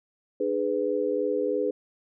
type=chord; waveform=sine; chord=G# diminished; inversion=second; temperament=just; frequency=299 / 415.3 / 498.4 Hz; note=D4 / G#4 / B4; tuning=+31 / 0 / +16 cents; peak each=-31 / -27 / -27 dBFS; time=0.4-1.71 s; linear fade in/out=5 ms; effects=none